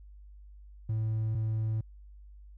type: tone pair in turn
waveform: triangle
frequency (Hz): 110 / 110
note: A2 / A2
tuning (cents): 0 / 0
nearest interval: unison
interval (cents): 0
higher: neither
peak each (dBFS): -25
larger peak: neither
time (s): 0.89-1.35 / 1.35-1.81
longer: neither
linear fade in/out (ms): 5
effects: tanh soft clip ceiling -22 dBFS + added 50 Hz sine -48 dBFS peak until 2.57 s